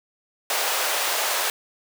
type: high-pass noise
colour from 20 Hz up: pink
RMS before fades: -24 dBFS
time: 0.5-1.5 s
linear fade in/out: 2 ms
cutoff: 540 Hz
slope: 24 dB/octave
effects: none